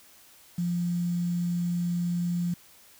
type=tone with quantisation; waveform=sine; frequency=174.2 Hz; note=F3; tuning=4 cents flat; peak=-25 dBFS; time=0.58-2.54 s; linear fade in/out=5 ms; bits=8; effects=white hiss -55 dBFS RMS until 2.99 s